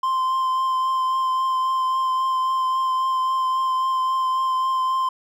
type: tone with vibrato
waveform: triangle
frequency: 1043 Hz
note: C6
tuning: 6 cents flat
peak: -17 dBFS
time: 0.03-5.09 s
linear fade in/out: 5 ms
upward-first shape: triangle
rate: 3.7 Hz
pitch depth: 16 cents each way
effects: none